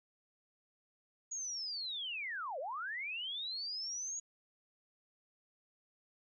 sine linear two-way sweep, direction down then up, 6760 to 493.9 to 6760 Hz, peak -38 dBFS, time 1.31-4.2 s, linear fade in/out 10 ms, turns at 2.59 s, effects none

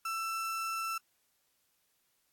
35% pulse tone, 1333 Hz, E6, 19 cents sharp, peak -32 dBFS, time 0.05-0.98 s, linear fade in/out 5 ms, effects white hiss -75 dBFS RMS until 2.32 s + AAC 64 kbps

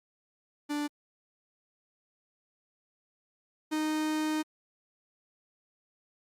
45% pulse tone pair in turn, 293.7 / 309.2 Hz, D4 / D#4, 0 / -11 cents, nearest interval minor second, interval 89 cents, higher second, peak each -30 / -28 dBFS, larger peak second, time 0.69-0.88 / 3.71-4.43 s, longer second, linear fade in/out 20 ms, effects low-pass 12000 Hz 12 dB/octave + Opus 48 kbps

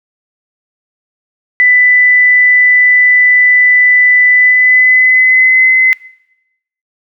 sine tone with pitch glide, 1991 to 2042 Hz, B6 to C7, +14 to -43 cents, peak -4 dBFS, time 1.6-5.93 s, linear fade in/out 0 ms, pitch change +43 cents, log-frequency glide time 4.28-5.7 s, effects noise-tail reverb RT60 0.9 s tail -22 dB re dry

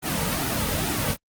pink noise with flanger, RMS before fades -25 dBFS, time 0.02-1.17 s, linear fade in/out 50 ms, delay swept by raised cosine 1.8 to 2.9 ms, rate 2.3 Hz, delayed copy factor -0.8, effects Opus 24 kbps

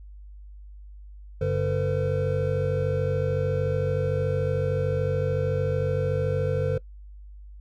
triangle tone cluster, 95.6 / 143.6 / 454.5 / 508 Hz, G2 / D3 / A#4 / B4, -43 / -39 / -44 / +49 cents, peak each -26 dBFS, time 1.41-6.78 s, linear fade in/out 5 ms, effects noise-tail reverb RT60 0.1 s tail -20 dB re dry + added 50 Hz sine -41 dBFS peak until 7.6 s

